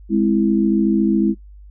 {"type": "chord", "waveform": "sine", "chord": "Ab augmented", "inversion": "none", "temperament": "equal", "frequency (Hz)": [207.7, 261.6, 329.6], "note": ["Ab3", "C4", "E4"], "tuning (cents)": [0, 0, 0], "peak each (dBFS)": [-16, -21, -17], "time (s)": [0.09, 1.35], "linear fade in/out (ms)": 50, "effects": ["noise-tail reverb RT60 0.1 s tail -17 dB re dry", "added 50 Hz sine -38 dBFS peak until 1.7 s"]}